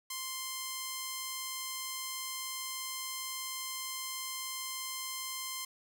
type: tone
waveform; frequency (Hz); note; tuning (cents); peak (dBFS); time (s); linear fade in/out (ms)
5% pulse; 1046.5; C6; 0; -25; 0.1-5.65; 5
effects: none